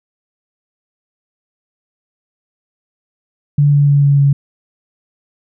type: tone with pitch steps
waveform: sine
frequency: 144.7 / 143.62 / 142.54 / 141.48 / 140.42 Hz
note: D3 / D3 / C#3 / C#3 / C#3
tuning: -25 / -38 / +49 / +36 / +23 cents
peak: -7 dBFS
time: 3.58-4.33 s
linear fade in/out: 5 ms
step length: 150 ms
effects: none

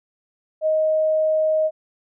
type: tone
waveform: sine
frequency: 626 Hz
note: D#5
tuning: 10 cents sharp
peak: -16 dBFS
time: 0.61-1.71 s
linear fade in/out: 50 ms
effects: none

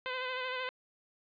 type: tone with vibrato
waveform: 10% pulse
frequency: 510 Hz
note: C5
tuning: 44 cents flat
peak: -26 dBFS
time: 0.06-0.69 s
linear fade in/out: 0 ms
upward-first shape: sine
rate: 13 Hz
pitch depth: 30 cents each way
effects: resampled to 11025 Hz

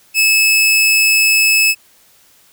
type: tone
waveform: sawtooth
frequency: 2600 Hz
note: E7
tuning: 24 cents flat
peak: -6 dBFS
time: 0.14-1.75 s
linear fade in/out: 50 ms
effects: white hiss -50 dBFS RMS until 2.52 s

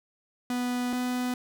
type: tone pair in turn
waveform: 45% pulse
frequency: 246.9 / 249 Hz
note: B3 / B3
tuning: 0 / +14 cents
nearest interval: unison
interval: 14 cents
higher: second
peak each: -27 dBFS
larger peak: neither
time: 0.5-0.93 / 0.93-1.34 s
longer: first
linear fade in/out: 2 ms
effects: none

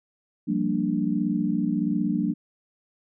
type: chord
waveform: sine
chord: G minor seventh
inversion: third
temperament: equal with one note detuned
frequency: 174.61 / 196 / 230.9 / 293.7 Hz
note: F3 / G3 / Bb3 / D4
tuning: 0 / 0 / -16 / 0 cents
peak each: -29 / -27 / -27 / -27 dBFS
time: 0.47-2.34 s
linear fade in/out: 20 ms
effects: none

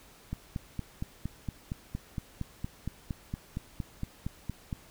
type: click train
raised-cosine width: 5 ms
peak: -21 dBFS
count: 20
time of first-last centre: 0.33-4.728 s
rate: 4.32 Hz
effects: pink hiss -56 dBFS RMS until 4.9 s

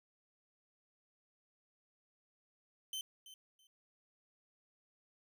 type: tone with echo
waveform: sawtooth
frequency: 3079 Hz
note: G7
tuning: 32 cents flat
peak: -36 dBFS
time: 2.93-3.01 s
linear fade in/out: 2 ms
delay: 330 ms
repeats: 2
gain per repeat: -14 dB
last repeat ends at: 3.67 s
effects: none

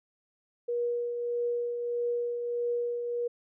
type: tone with tremolo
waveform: sine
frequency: 478.7 Hz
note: A#4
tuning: 46 cents sharp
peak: -26 dBFS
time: 0.68-3.28 s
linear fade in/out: 10 ms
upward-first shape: triangle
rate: 1.6 Hz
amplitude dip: 45%
effects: none

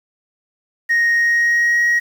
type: tone with pitch glide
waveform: sine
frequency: 1867 to 1894.2 Hz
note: A#6 to A#6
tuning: +2 to +27 cents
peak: -10 dBFS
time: 0.89-2 s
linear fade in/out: 20 ms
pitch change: +25 cents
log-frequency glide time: 1.13-1.81 s
effects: tanh soft clip ceiling -11 dBFS + 7-bit

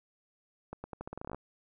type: accelerating click train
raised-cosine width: 1 ms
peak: -26 dBFS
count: 14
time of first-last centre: 0.73-1.346 s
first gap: 110 ms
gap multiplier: 0.84
effects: none

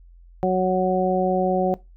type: harmonic tone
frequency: 185 Hz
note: F#3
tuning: in tune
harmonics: 1 / 2 / 3 / 4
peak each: -23 / -23 / -23 / -23 dBFS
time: 0.43-1.74 s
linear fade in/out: 0 ms
effects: noise-tail reverb RT60 0.2 s tail -20 dB re dry + added 43 Hz sine -45 dBFS peak until 1.96 s

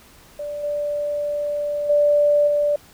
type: tone with level steps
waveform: sine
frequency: 586 Hz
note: D5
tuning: 4 cents flat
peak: -26 / -21 / -13 / -16 dBFS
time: 0.39-2.76 s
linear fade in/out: 5 ms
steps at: 0.63 / 1.89 / 2.47 s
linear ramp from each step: 10 ms
effects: pink hiss -49 dBFS RMS until 2.93 s

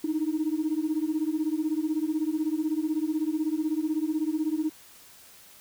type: beating tone pair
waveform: sine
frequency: 303.2 / 319.2 Hz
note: D#4 / D#4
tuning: -45 / +44 cents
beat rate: 16 Hz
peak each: -27 dBFS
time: 0.04-4.7 s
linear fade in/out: 5 ms
effects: tanh soft clip ceiling -19 dBFS + white hiss -52 dBFS RMS until 5.6 s

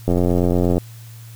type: click train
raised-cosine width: 2 ms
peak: -5 dBFS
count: 63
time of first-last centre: 0.08-0.781 s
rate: 88.5 Hz
effects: added 114 Hz sine -36 dBFS peak until 1.35 s + white hiss -47 dBFS RMS until 1.35 s

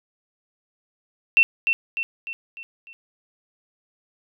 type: tone with echo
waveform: sine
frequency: 2698 Hz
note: E7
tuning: 40 cents sharp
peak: -11 dBFS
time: 1.37-1.43 s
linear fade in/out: 0 ms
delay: 300 ms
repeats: 5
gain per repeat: -6 dB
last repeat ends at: 2.93 s
effects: none

